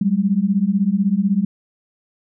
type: beating tone pair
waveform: sine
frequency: 188.9 / 204.9 Hz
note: F#3 / G#3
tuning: +36 / -23 cents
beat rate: 16 Hz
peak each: -18 / -17 dBFS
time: 0.01-1.45 s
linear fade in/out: 5 ms
effects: none